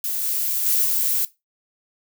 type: noise with level steps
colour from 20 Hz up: violet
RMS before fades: -25 / -23 / -19 / -21 dBFS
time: 0.04-1.25 s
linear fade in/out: 2 ms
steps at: 0.23 / 0.65 / 0.84 s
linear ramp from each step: 20 ms
effects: noise-tail reverb RT60 0.2 s tail -17 dB re dry